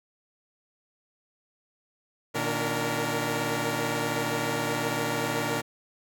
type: tone cluster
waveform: 10% pulse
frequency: 117.9 / 152.7 / 286.8 / 464 Hz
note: A#2 / D#3 / D4 / A#4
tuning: +20 / -32 / -41 / -8 cents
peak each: -24 dBFS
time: 2.34-5.62 s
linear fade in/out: 20 ms
effects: none